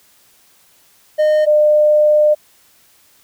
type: tone pair in turn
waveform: triangle / sine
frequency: 612 / 602.5 Hz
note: D#5 / D5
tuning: -29 / +44 cents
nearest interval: unison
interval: 27 cents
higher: first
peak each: -8 dBFS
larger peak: neither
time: 1.18-1.46 / 1.46-2.35 s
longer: second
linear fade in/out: 20 ms
effects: white hiss -52 dBFS RMS until 3.23 s